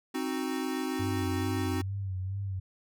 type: chord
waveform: square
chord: C diminished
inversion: none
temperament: equal with one note detuned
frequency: 263.6 / 311.1 / 370 Hz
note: C4 / Eb4 / Gb4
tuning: +13 / 0 / 0 cents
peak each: -34 / -36 / -37 dBFS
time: 0.14-1.82 s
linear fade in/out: 10 ms
type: tone with vibrato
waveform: sine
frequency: 96 Hz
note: G2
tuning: 36 cents flat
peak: -31 dBFS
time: 0.99-2.6 s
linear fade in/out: 10 ms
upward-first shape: sine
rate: 2.3 Hz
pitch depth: 62 cents each way
effects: none